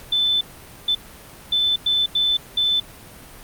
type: tone bursts at uneven times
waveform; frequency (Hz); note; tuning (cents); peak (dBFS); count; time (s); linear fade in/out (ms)
sine; 3520; A7; 0; -16; 6; 0.12-0.41 / 0.88-0.95 / 1.52-1.76 / 1.86-2.06 / 2.15-2.37 / 2.57-2.8; 5
effects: pink hiss -42 dBFS RMS until 3.43 s + Opus 48 kbps